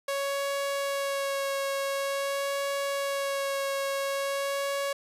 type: tone with vibrato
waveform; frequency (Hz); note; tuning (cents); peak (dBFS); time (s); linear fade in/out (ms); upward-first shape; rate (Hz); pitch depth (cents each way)
sawtooth; 554.4; C#5; 0; -24; 0.08-4.93; 5; sine; 0.47; 13
effects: resampled to 32000 Hz